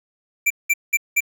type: tone bursts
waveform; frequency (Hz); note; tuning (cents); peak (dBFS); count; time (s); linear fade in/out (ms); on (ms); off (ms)
square; 2348; D7; -1; -15; 4; 0.46-1.206; 10; 44; 190
effects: none